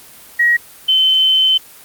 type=tone pair in turn; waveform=sine; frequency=1900 / 3067 Hz; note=A#6 / G7; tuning=+33 / -38 cents; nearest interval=minor sixth; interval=829 cents; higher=second; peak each=-9 dBFS; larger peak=neither; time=0.39-0.57 / 0.88-1.58 s; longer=second; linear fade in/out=10 ms; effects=white hiss -40 dBFS RMS until 1.84 s + Opus 24 kbps